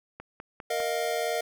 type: click train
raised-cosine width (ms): 0.5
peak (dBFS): -25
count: 4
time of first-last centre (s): 0.2-0.802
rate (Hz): 4.98
type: chord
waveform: square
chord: Bb suspended fourth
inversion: none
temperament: equal with one note detuned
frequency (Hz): 466.2 / 622.3 / 704.9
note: Bb4 / Eb5 / F5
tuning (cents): 0 / 0 / +16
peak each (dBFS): -32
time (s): 0.7-1.41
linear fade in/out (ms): 5
effects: none